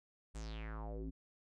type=tone with low-pass filter sweep; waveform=square; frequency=54.5 Hz; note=A1; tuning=16 cents flat; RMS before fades=-44 dBFS; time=0.34-1.11 s; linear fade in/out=20 ms; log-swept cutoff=8800 to 240 Hz; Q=4.8; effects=none